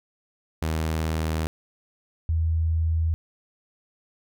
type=tone pair in turn; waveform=sawtooth / sine; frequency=79.5 / 81.12 Hz; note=D#2 / E2; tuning=+38 / -27 cents; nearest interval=unison; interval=35 cents; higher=second; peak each=-20 dBFS; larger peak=neither; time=0.62-1.47 / 2.29-3.14 s; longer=neither; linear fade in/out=0 ms; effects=none